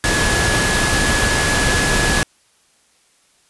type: tone in noise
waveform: sine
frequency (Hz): 1693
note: G#6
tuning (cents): +33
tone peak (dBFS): -20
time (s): 0.04-2.23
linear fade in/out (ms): 0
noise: pink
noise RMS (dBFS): -17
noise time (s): 0.04-2.23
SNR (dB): -6
effects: white hiss -57 dBFS RMS until 3.49 s + resampled to 24000 Hz